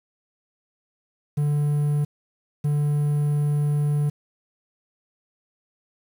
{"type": "tone bursts at uneven times", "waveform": "triangle", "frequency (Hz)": 146.83, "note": "D3", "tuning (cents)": 0, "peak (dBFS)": -17, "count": 2, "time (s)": [[1.37, 2.05], [2.64, 4.1]], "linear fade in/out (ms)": 10, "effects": ["8-bit"]}